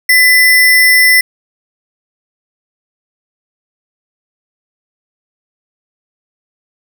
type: tone with sample-and-hold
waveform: sine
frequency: 2003 Hz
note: B6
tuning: 24 cents sharp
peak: -4 dBFS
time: 0.09-1.21 s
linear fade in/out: 5 ms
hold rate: 7350 Hz
effects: none